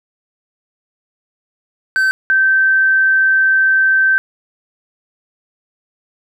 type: tone pair in turn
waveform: triangle / sine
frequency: 1542 / 1551.8 Hz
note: G6 / G6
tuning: -29 / -18 cents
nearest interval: unison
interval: 11 cents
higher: second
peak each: -9 dBFS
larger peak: neither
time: 1.96-2.11 / 2.3-4.18 s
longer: second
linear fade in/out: 0 ms
effects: none